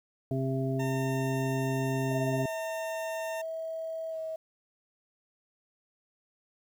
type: harmonic tone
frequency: 132.9 Hz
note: C3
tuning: 27 cents sharp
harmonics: 1 / 2 / 3 / 5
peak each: -30 / -33 / -35 / -37 dBFS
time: 0.31-2.46 s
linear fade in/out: 2 ms
type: tone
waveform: 20% pulse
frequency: 908 Hz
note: A#5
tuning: 46 cents flat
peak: -33 dBFS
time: 0.79-3.42 s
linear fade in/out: 10 ms
type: tone with pitch glide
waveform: sine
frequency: 648 to 640.9 Hz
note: E5 to E5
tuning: -30 to -49 cents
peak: -33 dBFS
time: 2.11-4.36 s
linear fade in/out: 5 ms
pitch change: -19 cents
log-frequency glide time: 4.1-4.18 s
effects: 10-bit